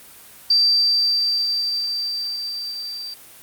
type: tone with level ramp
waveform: sine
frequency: 4677 Hz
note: D8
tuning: 8 cents flat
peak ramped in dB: -12 to -29 dBFS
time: 0.5-3.14 s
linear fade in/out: 5 ms
effects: white hiss -44 dBFS RMS until 3.42 s + Opus 32 kbps